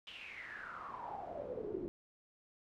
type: noise with band-pass filter sweep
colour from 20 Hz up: brown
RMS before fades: -45 dBFS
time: 0.07-1.88 s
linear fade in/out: 0 ms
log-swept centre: 3100 to 320 Hz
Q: 9.8
effects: none